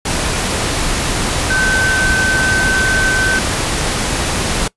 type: tone in noise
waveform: sine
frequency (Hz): 1534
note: G6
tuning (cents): -38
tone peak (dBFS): -13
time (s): 1.5-3.39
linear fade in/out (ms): 5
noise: pink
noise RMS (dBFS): -17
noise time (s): 0.05-4.68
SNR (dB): +1
effects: noise-tail reverb RT60 0.1 s tail -22 dB re dry + resampled to 24000 Hz